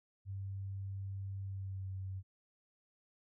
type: tone with pitch glide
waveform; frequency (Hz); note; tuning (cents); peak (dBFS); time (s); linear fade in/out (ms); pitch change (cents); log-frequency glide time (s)
sine; 97.5 to 95.22; G2 to G2; -9 to -50; -39; 0.25-2.23; 50; -41; 1.43-1.89
effects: none

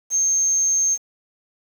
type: tone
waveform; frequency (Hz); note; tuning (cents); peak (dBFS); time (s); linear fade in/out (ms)
sine; 6390; G8; +32; -16; 0.1-0.98; 50
effects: 7-bit

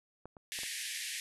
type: clicks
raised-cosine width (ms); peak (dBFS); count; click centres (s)
1; -32 / -37 / -36 / -36; 4; 0.256 / 0.368 / 0.589 / 0.634
type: band-pass noise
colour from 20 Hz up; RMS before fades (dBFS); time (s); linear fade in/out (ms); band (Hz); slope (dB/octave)
pink; -40; 0.52-1.2; 0; 1700 to 12000; 96
effects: none

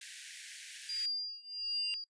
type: high-pass noise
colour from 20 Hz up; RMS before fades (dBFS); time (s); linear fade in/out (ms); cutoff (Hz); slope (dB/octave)
pink; -48; 0.01-1.06; 5; 1600; 96
type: tone with tremolo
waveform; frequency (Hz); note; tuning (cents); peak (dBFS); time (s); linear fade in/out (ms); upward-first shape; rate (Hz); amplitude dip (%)
sine; 4801; D8; +37; -31; 0.89-2.04; 2; triangle; 1.4; 95
type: tone with exponential growth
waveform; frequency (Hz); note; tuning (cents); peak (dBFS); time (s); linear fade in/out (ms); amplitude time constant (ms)
triangle; 2794; F7; 0; -33; 1.29-1.94; 0; 140
effects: noise-tail reverb RT60 0.1 s tail -25 dB re dry + resampled to 22050 Hz

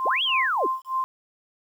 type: tone with tremolo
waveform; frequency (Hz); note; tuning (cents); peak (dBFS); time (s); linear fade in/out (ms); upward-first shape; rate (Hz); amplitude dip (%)
sine; 1046.5; C6; 0; -21; 0-1.04; 0; sine; 3.3; 100
type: linear two-way sweep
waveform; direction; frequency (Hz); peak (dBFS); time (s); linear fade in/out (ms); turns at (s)
sine; up then down; 243.8 to 3377 to 243.8; -21; 0.05-0.67; 20; 0.23
effects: 9-bit

